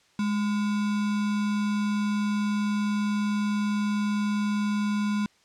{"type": "tone with sample-and-hold", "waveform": "sine", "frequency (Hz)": 207.7, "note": "G#3", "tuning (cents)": 0, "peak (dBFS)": -23, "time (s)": [0.19, 5.26], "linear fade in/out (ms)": 2, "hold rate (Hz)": 1225, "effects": ["white hiss -62 dBFS RMS until 5.44 s", "low-pass 6000 Hz 12 dB/octave"]}